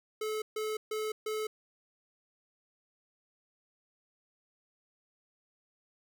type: tone bursts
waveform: square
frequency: 431.9 Hz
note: A4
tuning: 32 cents flat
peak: -33 dBFS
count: 4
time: 0.21-1.47 s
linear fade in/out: 5 ms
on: 210 ms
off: 140 ms
effects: none